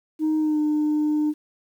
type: tone with pitch glide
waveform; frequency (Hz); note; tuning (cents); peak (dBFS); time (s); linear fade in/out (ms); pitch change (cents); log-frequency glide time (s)
sine; 311.1 to 301.9; D#4 to D4; 0 to +48; -17; 0.19-1.34; 50; -52; 0.38-0.6
effects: tanh soft clip ceiling -17 dBFS + 9-bit